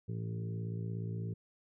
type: harmonic tone with a mistuned harmonic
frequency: 56.2 Hz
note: A1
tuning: 37 cents sharp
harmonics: 2 / 3 / 4 / 5 / 6 / 7 / 8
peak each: -37 / -41 / -52 / -55 / -56 / -50 / -54 dBFS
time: 0.08-1.34 s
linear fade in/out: 10 ms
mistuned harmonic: 2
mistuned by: -19 cents
effects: none